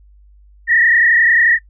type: tone with frequency modulation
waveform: sine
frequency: 1864.7 Hz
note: A#6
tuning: in tune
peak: -9 dBFS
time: 0.67-1.59 s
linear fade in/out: 50 ms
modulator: 31.3 Hz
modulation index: 2.5
effects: noise-tail reverb RT60 0.1 s tail -21 dB re dry + added 50 Hz sine -43 dBFS peak until 1.69 s